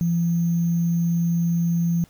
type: tone with sample-and-hold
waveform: sine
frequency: 169.7 Hz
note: F3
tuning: 49 cents flat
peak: -18 dBFS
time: 0.01-2.04 s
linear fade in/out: 0 ms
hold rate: 6300 Hz
effects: pink hiss -56 dBFS RMS until 2.09 s